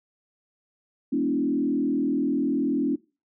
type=tone with frequency modulation; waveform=sine; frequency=281.2 Hz; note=C#4; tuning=25 cents sharp; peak=-21 dBFS; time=1.12-2.96 s; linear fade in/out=10 ms; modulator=40.5 Hz; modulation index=1.2; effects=noise-tail reverb RT60 0.3 s tail -21 dB re dry